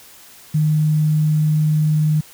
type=tone with quantisation; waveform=sine; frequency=153.4 Hz; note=D#3; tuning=24 cents flat; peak=-13 dBFS; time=0.54-2.21 s; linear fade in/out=10 ms; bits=7; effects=white hiss -44 dBFS RMS until 2.33 s